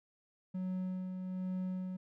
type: tone with tremolo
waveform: triangle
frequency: 185 Hz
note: F#3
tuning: in tune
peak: -32 dBFS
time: 0.54-1.97 s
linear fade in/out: 10 ms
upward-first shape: sine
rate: 1.2 Hz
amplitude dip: 40%
effects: none